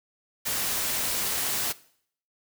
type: noise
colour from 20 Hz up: white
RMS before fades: -28 dBFS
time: 0.45-1.73 s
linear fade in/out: 20 ms
effects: noise-tail reverb RT60 0.6 s tail -19 dB re dry